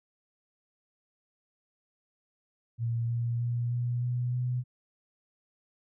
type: tone with pitch steps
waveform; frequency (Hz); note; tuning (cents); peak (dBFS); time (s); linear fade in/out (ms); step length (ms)
sine; 116.54 / 118.1 / 119.68 / 121.28 / 122.9 / 124.54; A#2 / A#2 / A#2 / B2 / B2 / B2; 0 / +23 / +46 / -31 / -8 / +15; -27; 2.78-4.64; 50; 310
effects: none